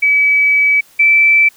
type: tone pair in turn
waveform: sine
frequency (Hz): 2287 / 2324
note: D7 / D7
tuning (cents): -47 / -19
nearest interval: unison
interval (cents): 28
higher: second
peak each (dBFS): -8 / -6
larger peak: second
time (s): 0.02-0.81 / 0.99-1.49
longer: first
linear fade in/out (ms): 10
effects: white hiss -47 dBFS RMS until 1.56 s